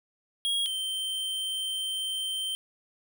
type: tone pair in turn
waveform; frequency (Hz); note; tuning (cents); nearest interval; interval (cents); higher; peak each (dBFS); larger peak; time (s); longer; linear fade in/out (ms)
square; 3287 / 3119; G#7 / G7; -19 / -9; minor second; 90; first; -26 / -30; first; 0.45-0.66 / 0.66-2.55; second; 0
effects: none